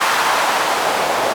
white noise with band-pass filter sweep, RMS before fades -17 dBFS, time 0-1.34 s, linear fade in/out 20 ms, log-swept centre 1100 to 630 Hz, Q 1.5, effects none

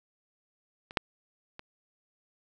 clicks, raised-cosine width 0.3 ms, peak -27 / -8 / -26 dBFS, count 3, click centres 0.909 / 0.972 / 1.594 s, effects none

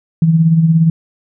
sine tone with tremolo, 163 Hz, E3, 19 cents flat, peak -5 dBFS, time 0.22-0.9 s, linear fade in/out 2 ms, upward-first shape sine, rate 17 Hz, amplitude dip 50%, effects none

